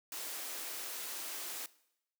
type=high-pass noise; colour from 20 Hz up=white; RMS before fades=-42 dBFS; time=0.12-1.66 s; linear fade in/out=2 ms; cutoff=260 Hz; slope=48 dB/octave; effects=noise-tail reverb RT60 0.8 s tail -20 dB re dry